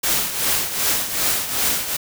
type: noise with tremolo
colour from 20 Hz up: white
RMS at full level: -18 dBFS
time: 0.03-1.97 s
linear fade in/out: 10 ms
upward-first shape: triangle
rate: 2.6 Hz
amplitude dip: 70%
effects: none